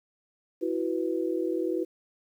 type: chord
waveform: sine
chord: E suspended second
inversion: none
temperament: equal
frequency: 329.6 / 370 / 493.9 Hz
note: E4 / F#4 / B4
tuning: 0 / 0 / 0 cents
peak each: -29 / -30 / -33 dBFS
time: 0.61-1.85 s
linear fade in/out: 20 ms
effects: 10-bit